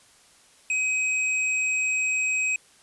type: tone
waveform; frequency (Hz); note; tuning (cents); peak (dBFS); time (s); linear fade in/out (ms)
square; 2529; D#7; +28; -23; 0.7-2.56; 2
effects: white hiss -56 dBFS RMS until 2.82 s + resampled to 24000 Hz